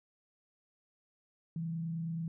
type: tone with frequency modulation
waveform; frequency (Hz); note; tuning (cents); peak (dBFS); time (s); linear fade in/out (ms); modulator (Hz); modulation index
sine; 164.81; E3; 0; -34; 1.56-2.28; 2; 29.3; 0.27
effects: none